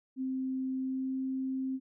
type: tone with pitch glide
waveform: sine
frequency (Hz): 261.6 to 263.3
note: C4 to C4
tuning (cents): 0 to +11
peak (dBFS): -31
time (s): 0.16-1.8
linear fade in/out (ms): 50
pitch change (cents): +11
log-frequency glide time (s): 0.78-1.17
effects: none